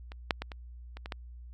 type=clicks; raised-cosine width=0.3 ms; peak=-29 / -9 / -19 / -26 / -28 / -24 / -19 dBFS; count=7; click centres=0.119 / 0.308 / 0.42 / 0.518 / 0.97 / 1.059 / 1.122 s; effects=added 60 Hz sine -44 dBFS peak until 1.53 s